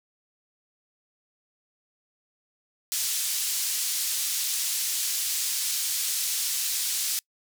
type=band-pass noise; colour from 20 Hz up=pink; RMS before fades=-28 dBFS; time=2.92-7.19 s; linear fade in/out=0 ms; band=5000 to 15000 Hz; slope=12 dB/octave; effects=noise-tail reverb RT60 0.1 s tail -26 dB re dry